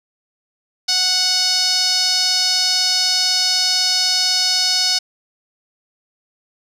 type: tone with band-pass filter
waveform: sawtooth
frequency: 738 Hz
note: F#5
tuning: 5 cents flat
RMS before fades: -17 dBFS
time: 0.88-4.99 s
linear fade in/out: 10 ms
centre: 4900 Hz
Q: 5.5
effects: none